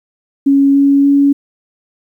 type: tone with pitch steps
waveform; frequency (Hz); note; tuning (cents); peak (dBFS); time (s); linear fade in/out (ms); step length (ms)
sine; 277.2 / 279.3 / 281.4; C#4 / C#4 / C#4; 0 / +13 / +26; -6; 0.46-1.33; 10; 290
effects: 8-bit